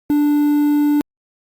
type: tone with quantisation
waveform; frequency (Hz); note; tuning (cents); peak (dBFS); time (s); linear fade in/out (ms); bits
triangle; 293.7; D4; 0; -10; 0.1-1.01; 0; 6
effects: Opus 48 kbps